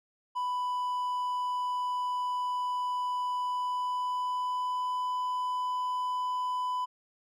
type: tone with pitch glide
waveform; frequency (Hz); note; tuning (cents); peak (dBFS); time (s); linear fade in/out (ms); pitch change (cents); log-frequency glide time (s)
triangle; 993 to 999.9; B5 to B5; +9 to +21; -27; 0.35-6.86; 20; +12; 3.4-4.91
effects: none